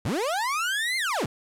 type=linear two-way sweep; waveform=30% pulse; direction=up then down; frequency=75.6 to 2135 to 75.6 Hz; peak=-22 dBFS; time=0.05-1.26 s; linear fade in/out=5 ms; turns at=0.97 s; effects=low-pass 12000 Hz 12 dB/octave + 9-bit